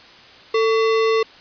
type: tone with sample-and-hold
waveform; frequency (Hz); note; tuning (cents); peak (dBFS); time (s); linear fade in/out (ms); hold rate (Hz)
sine; 445.6; A4; +22; -14; 0.54-1.23; 5; 1575
effects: white hiss -44 dBFS RMS until 1.4 s + resampled to 11025 Hz